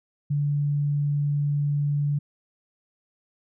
sine tone, 144.9 Hz, D3, 23 cents flat, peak -21 dBFS, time 0.3-2.19 s, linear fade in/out 10 ms, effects none

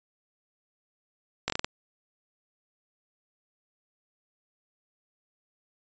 slowing click train, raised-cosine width 0.2 ms, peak -10 dBFS, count 6, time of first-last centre 1.48-1.645 s, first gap 19 ms, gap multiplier 1.28, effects resampled to 16000 Hz

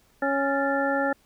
harmonic tone with a mistuned harmonic, 276.6 Hz, C#4, 4 cents flat, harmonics 1 / 2 / 3 / 5 / 6, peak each -28 / -26 / -29 / -30 / -30 dBFS, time 0.22-1.13 s, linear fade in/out 5 ms, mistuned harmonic 6, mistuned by +98 cents, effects pink hiss -62 dBFS RMS until 1.25 s

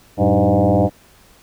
sine tone with frequency modulation, 209.5 Hz, G#3, 15 cents sharp, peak -11 dBFS, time 0.17-0.9 s, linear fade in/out 50 ms, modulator 100 Hz, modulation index 5.2, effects pink hiss -50 dBFS RMS until 1.42 s

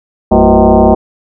sine tone with frequency modulation, 197.9 Hz, G3, 17 cents sharp, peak -3 dBFS, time 0.31-0.95 s, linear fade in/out 10 ms, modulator 143 Hz, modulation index 4.5, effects none

